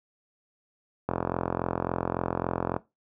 click train, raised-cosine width 1 ms, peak -12 dBFS, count 74, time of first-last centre 1.09-2.764 s, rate 43.6 Hz, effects noise-tail reverb RT60 0.2 s tail -17 dB re dry + high-pass 80 Hz 12 dB/octave

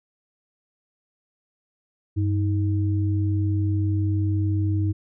sine tone pair together, 98 / 314.9 Hz, G2 / D#4, 0 / +21 cents, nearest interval octave + minor sixth, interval 2021 cents, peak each -20 / -28 dBFS, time 2.16-4.93 s, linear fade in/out 20 ms, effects none

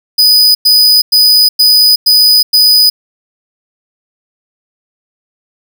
45% pulse tone bursts, 4978 Hz, D#8, in tune, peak -3 dBFS, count 6, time 0.18-2.9 s, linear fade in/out 10 ms, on 370 ms, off 100 ms, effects none

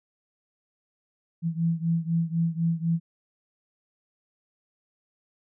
sine beating tone pair, 164.81 / 168.81 Hz, E3 / E3, 0 / +41 cents, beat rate 4 Hz, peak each -25 / -27 dBFS, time 1.42-3 s, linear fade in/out 50 ms, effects none

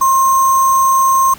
sine tone with sample-and-hold, 1065 Hz, C6, 30 cents sharp, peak -8 dBFS, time 0.01-1.34 s, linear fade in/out 5 ms, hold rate 7350 Hz, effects pink hiss -38 dBFS RMS until 1.38 s

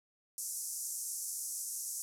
white band-pass noise, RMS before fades -40 dBFS, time 0.38-2.02 s, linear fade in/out 0 ms, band 5700 to 12000 Hz, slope 48 dB/octave, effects none

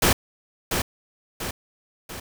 pink noise with echo, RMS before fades -18 dBFS, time 0.02-0.13 s, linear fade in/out 5 ms, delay 690 ms, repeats 3, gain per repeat -6 dB, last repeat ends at 2.2 s, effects none

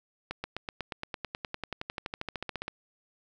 accelerating click train, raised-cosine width 0.3 ms, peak -18 dBFS, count 27, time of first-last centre 0.31-2.68 s, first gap 130 ms, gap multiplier 0.97, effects none

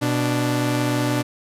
sawtooth tone pair together, 123.56 / 293.7 Hz, B2 / D4, +1 / 0 cents, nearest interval octave + minor third, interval 1499 cents, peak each -18 dBFS, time 0.01-1.23 s, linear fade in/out 20 ms, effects resampled to 32000 Hz

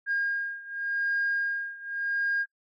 sine beating tone pair, 1619 / 1619.87 Hz, G#6 / G#6, -45 / -44 cents, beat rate 0.87 Hz, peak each -28 / -30 dBFS, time 0.06-2.46 s, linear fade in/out 50 ms, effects noise-tail reverb RT60 0.1 s tail -26 dB re dry + tanh soft clip ceiling -20 dBFS

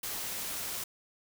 white noise, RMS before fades -37 dBFS, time 0.03-0.84 s, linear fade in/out 5 ms, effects none

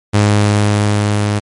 sawtooth tone with level ramp, 103.83 Hz, G#2, in tune, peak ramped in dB -4 to -9 dBFS, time 0.13-1.4 s, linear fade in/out 20 ms, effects MP3 48 kbps

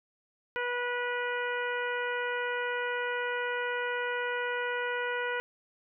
harmonic tone, 488 Hz, B4, 21 cents flat, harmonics 1 / 2 / 3 / 4 / 5 / 6, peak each -34 / -37 / -34 / -38 / -42 / -45 dBFS, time 0.56-5.4 s, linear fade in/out 0 ms, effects none

